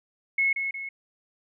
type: tone with echo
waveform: sine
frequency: 2183 Hz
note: C#7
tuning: 27 cents flat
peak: -20 dBFS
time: 0.38-0.53 s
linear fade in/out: 5 ms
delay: 180 ms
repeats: 2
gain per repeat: -6 dB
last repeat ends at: 0.89 s
effects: none